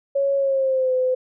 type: tone with pitch glide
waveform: sine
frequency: 554 to 511 Hz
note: C#5 to C5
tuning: -1 to -41 cents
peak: -17 dBFS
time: 0.15-1.15 s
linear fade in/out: 10 ms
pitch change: -140 cents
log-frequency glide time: 0.36-0.93 s
effects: none